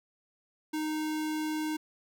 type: tone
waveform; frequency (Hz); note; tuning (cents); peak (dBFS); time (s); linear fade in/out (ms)
square; 309.3; D#4; -10; -31; 0.73-1.77; 10
effects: none

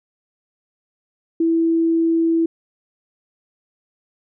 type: tone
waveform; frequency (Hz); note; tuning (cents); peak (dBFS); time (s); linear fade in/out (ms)
sine; 329.6; E4; 0; -14; 1.4-2.46; 5
effects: none

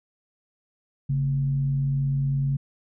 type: tone with frequency modulation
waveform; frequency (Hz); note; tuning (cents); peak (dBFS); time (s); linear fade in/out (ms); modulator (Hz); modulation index
sine; 138.59; C#3; 0; -21; 1.09-2.57; 10; 90.3; 0.28
effects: none

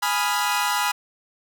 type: chord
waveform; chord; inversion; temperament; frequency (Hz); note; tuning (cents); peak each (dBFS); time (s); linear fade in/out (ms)
sawtooth; F half-diminished seventh; first; equal; 830.6 / 987.8 / 1244.5 / 1396.9; Ab5 / Cb6 / Eb6 / F6; 0 / 0 / 0 / 0; -22 / -21 / -25 / -24; 0.02-0.92; 10
effects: none

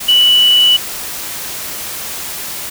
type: tone in noise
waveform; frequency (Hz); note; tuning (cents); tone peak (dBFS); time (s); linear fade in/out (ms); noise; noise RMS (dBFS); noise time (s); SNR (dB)
sine; 2960; F#7; 0; -6; 0.08-0.77; 10; white; -24; 0-2.7; +15
effects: none

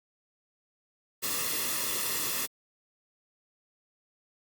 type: noise with comb filter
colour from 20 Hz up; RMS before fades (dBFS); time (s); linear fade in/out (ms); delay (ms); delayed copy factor
white; -31; 1.22-2.47; 20; 1.3; -0.65
effects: Opus 48 kbps

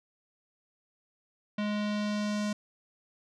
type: tone with low-pass filter sweep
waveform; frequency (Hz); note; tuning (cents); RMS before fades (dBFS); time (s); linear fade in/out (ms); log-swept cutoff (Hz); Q
square; 208.7; G#3; +9; -31; 1.58-2.53; 5; 3200 to 7000; 1.4
effects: none

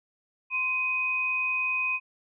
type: tone pair together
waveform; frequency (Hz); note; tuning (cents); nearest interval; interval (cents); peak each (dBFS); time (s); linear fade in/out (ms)
sine; 1038.1 / 2505; C6 / D#7; -14 / +11; octave + minor third; 1525; -35 / -25; 0.5-2; 50
effects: none

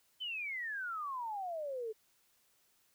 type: exponential sweep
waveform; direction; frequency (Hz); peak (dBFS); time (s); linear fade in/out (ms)
sine; down; 3100 to 425.1; -37; 0.2-1.93; 20
effects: white hiss -72 dBFS RMS until 2.94 s

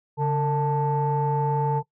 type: tone cluster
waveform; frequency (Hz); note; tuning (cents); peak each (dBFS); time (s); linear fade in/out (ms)
sine; 141.9 / 453.1 / 881; C#3 / A#4 / A5; +41 / -49 / +2; -22 / -26 / -24; 0.17-1.83; 50
effects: noise-tail reverb RT60 0.1 s tail -19 dB re dry + tanh soft clip ceiling -14 dBFS

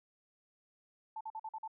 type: tone bursts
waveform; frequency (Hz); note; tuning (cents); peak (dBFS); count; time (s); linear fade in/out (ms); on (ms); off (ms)
sine; 880; A5; 0; -39; 6; 1.16-1.678; 5; 48; 46
effects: none

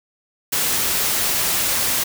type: noise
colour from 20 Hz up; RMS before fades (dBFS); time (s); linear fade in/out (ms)
white; -20; 0.52-2.04; 10
effects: none

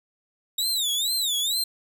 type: tone with vibrato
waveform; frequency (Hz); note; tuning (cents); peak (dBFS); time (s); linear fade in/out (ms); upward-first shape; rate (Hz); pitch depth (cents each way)
sawtooth; 3729; A#7; 0; -20; 0.58-1.64; 5; sine; 2.2; 190
effects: none

